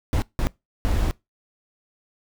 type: noise bursts at uneven times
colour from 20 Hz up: brown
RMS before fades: -21 dBFS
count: 3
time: 0.13-0.22 / 0.39-0.47 / 0.85-1.11 s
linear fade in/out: 0 ms
effects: noise-tail reverb RT60 0.2 s tail -22 dB re dry